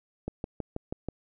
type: click train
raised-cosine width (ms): 2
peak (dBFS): -19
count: 6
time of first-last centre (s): 0.28-1.086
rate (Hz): 6.2
effects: none